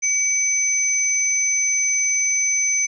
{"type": "tone pair together", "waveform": "sine", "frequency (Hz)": [2281, 6100], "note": ["C#7", "G8"], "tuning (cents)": [49, -48], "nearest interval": "octave + perfect fourth", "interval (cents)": 1703, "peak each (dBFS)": [-23, -18], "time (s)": [0.02, 2.87], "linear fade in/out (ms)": 20, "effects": []}